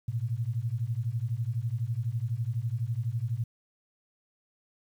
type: beating tone pair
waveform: sine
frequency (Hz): 110.4 / 122.4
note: A2 / B2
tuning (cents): +6 / -15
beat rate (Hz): 12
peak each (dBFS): -31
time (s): 0.08-3.44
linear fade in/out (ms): 5
effects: 10-bit